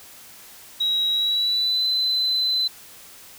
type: tone with pitch glide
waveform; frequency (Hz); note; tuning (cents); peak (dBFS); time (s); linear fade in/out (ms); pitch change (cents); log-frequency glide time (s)
sine; 3843 to 4036; B7 to B7; -48 to +37; -18; 0.8-2.68; 10; +85; 1.1-1.86
effects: tanh soft clip ceiling -14 dBFS + white hiss -45 dBFS RMS until 3.38 s